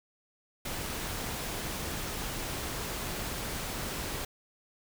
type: noise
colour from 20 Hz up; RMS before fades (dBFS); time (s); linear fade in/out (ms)
pink; -36; 0.65-4.25; 5
effects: none